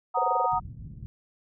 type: chord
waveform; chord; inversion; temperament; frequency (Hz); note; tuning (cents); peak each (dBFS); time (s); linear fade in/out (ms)
sine; D# minor; first; equal; 740 / 932.3 / 1244.5; F#5 / A#5 / D#6; 0 / 0 / 0; -27 / -26 / -28; 0.14-0.6; 20
type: tone bursts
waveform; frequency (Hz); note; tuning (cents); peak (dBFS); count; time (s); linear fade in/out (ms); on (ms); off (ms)
sine; 518; C5; -17; -25; 7; 0.17-0.461; 5; 21; 24
type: low-pass noise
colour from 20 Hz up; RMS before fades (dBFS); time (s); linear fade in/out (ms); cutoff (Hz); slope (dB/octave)
white; -41; 0.52-1.06; 0; 160; 24
effects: none